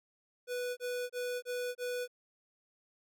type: tone bursts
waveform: square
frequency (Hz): 492.9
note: B4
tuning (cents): -3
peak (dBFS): -35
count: 5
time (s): 0.47-2.078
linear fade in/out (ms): 50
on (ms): 300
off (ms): 27
effects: none